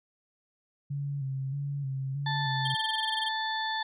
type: tone with vibrato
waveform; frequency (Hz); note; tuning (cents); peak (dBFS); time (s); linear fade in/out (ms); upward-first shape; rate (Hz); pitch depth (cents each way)
sine; 137.9; C#3; -9; -30; 0.9-2.75; 10; square; 1.6; 47
type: harmonic tone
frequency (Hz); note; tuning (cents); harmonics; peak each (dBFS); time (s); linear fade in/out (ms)
880; A5; 0; 1 / 2 / 4 / 5; -32 / -34 / -36 / -41; 2.26-3.83; 5
type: tone bursts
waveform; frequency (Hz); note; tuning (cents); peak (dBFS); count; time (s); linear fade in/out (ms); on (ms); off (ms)
triangle; 3209; G7; +40; -28; 14; 2.65-3.287; 5; 26; 21
effects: none